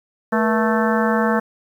harmonic tone with a mistuned harmonic, 220.2 Hz, A3, 2 cents sharp, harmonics 1 / 2 / 3 / 4 / 5 / 6 / 7 / 8, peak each -19 / -22 / -24 / -25 / -26 / -27 / -27 / -28 dBFS, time 0.32-1.4 s, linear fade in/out 10 ms, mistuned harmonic 2, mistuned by +140 cents, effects 8-bit

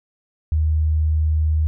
sine tone, 77.78 Hz, D#2, in tune, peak -15 dBFS, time 0.52-1.67 s, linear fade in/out 0 ms, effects none

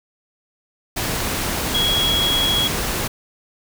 sine tone in noise, 3322 Hz, G#7, in tune, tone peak -17 dBFS, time 1.74-2.68 s, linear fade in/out 10 ms, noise pink, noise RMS -23 dBFS, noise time 0.96-3.08 s, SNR +3 dB, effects none

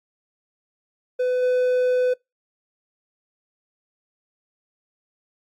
triangle tone with level steps, 502 Hz, B4, 28 cents sharp, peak -17 / -15 dBFS, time 1.19-2.14 s, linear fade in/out 10 ms, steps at 1.42 s, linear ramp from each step 10 ms, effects noise-tail reverb RT60 0.2 s tail -26 dB re dry + AAC 64 kbps

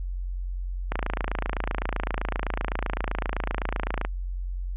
click train, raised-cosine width 0.5 ms, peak -12 dBFS, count 88, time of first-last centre 0.92-4.049 s, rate 27.8 Hz, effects added 45 Hz sine -28 dBFS peak until 4.76 s + resampled to 8000 Hz

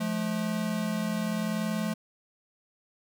square tone pair together, 174.61 / 215.4 Hz, F3 / A3, 0 / -37 cents, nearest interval major third, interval 363 cents, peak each -33 / -30 dBFS, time 0-1.94 s, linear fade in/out 10 ms, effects none

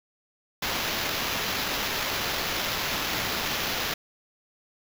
blue noise with sample-and-hold, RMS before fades -29 dBFS, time 0.62-3.94 s, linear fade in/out 5 ms, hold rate 8820 Hz, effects none

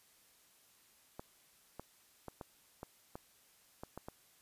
clicks, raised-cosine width 1 ms, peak -30 dBFS, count 9, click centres 1.195 / 1.796 / 2.283 / 2.412 / 2.831 / 3.155 / 3.835 / 3.976 / 4.085 s, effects white hiss -67 dBFS RMS until 4.41 s + resampled to 32000 Hz

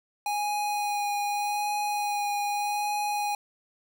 square tone with vibrato, 825 Hz, G#5, 12 cents flat, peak -27 dBFS, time 0.26-3.35 s, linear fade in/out 2 ms, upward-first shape sine, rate 0.83 Hz, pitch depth 12 cents each way, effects none

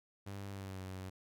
sawtooth tone with pitch glide, 99.4 to 93.88 Hz, G2 to F#2, +25 to +26 cents, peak -39 dBFS, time 0.26-1.1 s, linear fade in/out 10 ms, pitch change -99 cents, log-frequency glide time 0.49-0.81 s, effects none

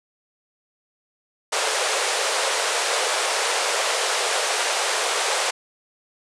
pink band-pass noise, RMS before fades -23 dBFS, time 1.52-5.51 s, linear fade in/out 10 ms, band 430 to 9700 Hz, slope 48 dB/octave, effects none

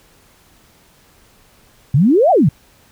sine exponential two-way sweep, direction up then down, 122.4 to 788 to 122.4 Hz, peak -8 dBFS, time 1.94-2.49 s, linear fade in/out 5 ms, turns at 2.31 s, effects pink hiss -51 dBFS RMS until 2.91 s

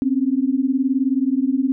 sine beating tone pair, 256.1 / 275.1 Hz, C4 / C#4, -37 / -13 cents, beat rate 19 Hz, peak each -19 dBFS, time 0.02-1.72 s, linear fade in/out 0 ms, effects none

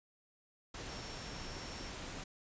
sine tone in noise, 5470 Hz, F8, 37 cents flat, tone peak -53 dBFS, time 0.89-1.9 s, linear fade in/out 5 ms, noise pink, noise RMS -45 dBFS, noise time 0.74-2.24 s, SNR -11 dB, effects resampled to 16000 Hz

